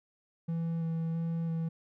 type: tone with vibrato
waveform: triangle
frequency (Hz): 164.81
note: E3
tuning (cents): 0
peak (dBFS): -28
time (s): 0.48-1.69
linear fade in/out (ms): 10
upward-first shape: square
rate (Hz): 1.5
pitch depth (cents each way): 11
effects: none